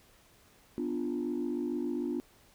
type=chord; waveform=sine; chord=B diminished; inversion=none; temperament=equal; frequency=246.9 / 293.7 / 349.2 Hz; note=B3 / D4 / F4; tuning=0 / 0 / 0 cents; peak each=-34 dBFS; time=0.78-2.2 s; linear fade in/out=0 ms; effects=tanh soft clip ceiling -25 dBFS + pink hiss -62 dBFS RMS until 2.54 s